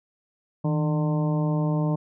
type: harmonic tone with a mistuned harmonic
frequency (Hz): 150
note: D3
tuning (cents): +37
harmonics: 1 / 2 / 3 / 4 / 5 / 6 / 7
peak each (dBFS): -22 / -29 / -36 / -33 / -41 / -37 / -40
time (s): 0.64-1.96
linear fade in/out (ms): 10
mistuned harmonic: 1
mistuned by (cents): +86
effects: none